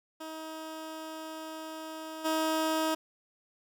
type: tone with level steps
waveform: 15% pulse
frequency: 317.1 Hz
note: D#4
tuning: 33 cents sharp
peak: -33 / -21 dBFS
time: 0.2-2.95 s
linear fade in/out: 10 ms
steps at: 2.24 s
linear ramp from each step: 20 ms
effects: none